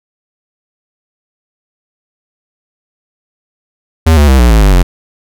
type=tone with pitch steps; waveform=square; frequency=80.6 / 73.06 / 66.23 / 60.03 / 54.42 / 49.33 / 44.72 Hz; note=E2 / D2 / C2 / B1 / A1 / G1 / F1; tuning=-38 / -8 / +22 / -48 / -18 / +12 / +42 cents; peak=-4 dBFS; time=4.06-4.83 s; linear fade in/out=10 ms; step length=110 ms; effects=none